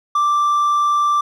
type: tone with hard clipping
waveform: triangle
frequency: 1175 Hz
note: D6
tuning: 1 cent sharp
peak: -14 dBFS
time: 0.15-1.21 s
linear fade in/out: 5 ms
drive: 5 dB
effects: none